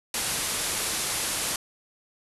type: low-pass noise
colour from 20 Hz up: white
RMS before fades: -29 dBFS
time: 0.14-1.56 s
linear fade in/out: 2 ms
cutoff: 12000 Hz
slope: 96 dB/octave
effects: none